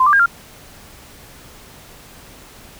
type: tone with pitch steps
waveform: sine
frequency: 1033 / 1179 / 1614 / 1390 Hz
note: C6 / D6 / G#6 / F6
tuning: -22 / +6 / -50 / -9 cents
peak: -9 dBFS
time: 0-0.26 s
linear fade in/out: 5 ms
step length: 65 ms
effects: pink hiss -42 dBFS RMS until 2.79 s